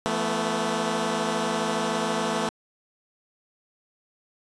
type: chord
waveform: 10% pulse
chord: E suspended fourth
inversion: none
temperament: equal with one note detuned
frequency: 168.67 / 220 / 246.9 Hz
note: E3 / A3 / B3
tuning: +40 / 0 / 0 cents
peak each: -23 / -18 / -22 dBFS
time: 0.06-2.49 s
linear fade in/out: 0 ms
effects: resampled to 22050 Hz